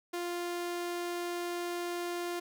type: tone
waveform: sawtooth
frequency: 349.2 Hz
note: F4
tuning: in tune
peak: -30 dBFS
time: 0.13-2.4 s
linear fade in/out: 10 ms
effects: none